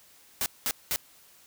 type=noise bursts; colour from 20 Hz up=white; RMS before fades=-28 dBFS; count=3; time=0.41-0.96 s; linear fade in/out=0 ms; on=50 ms; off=200 ms; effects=white hiss -57 dBFS RMS until 1.46 s